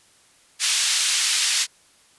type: band-pass noise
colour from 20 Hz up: white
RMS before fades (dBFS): -21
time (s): 0.59-1.67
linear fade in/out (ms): 50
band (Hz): 2300 to 7000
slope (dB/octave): 12
effects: white hiss -56 dBFS RMS until 2.18 s + resampled to 24000 Hz